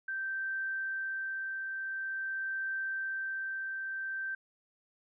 sine tone with tremolo, 1561 Hz, G6, 8 cents flat, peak -32 dBFS, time 0.08-4.35 s, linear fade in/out 5 ms, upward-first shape triangle, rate 0.47 Hz, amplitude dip 30%, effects none

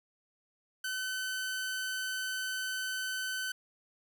sawtooth tone, 1520 Hz, F#6, 46 cents sharp, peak -30 dBFS, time 0.84-3.52 s, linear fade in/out 5 ms, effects none

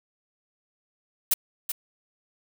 blue noise with echo, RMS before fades -21 dBFS, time 1.31-1.34 s, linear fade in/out 5 ms, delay 380 ms, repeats 1, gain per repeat -8 dB, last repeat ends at 1.72 s, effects none

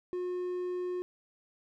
triangle tone, 360 Hz, F#4, 47 cents flat, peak -30 dBFS, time 0.13-1.02 s, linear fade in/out 0 ms, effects none

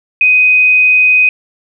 sine tone, 2504 Hz, D#7, 10 cents sharp, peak -5 dBFS, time 0.21-1.29 s, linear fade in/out 2 ms, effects none

